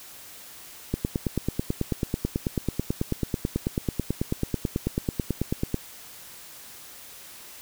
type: click train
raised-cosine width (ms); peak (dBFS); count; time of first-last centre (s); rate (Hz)
3; -11; 45; 0.94-5.743; 9.16
effects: white hiss -45 dBFS RMS until 7.61 s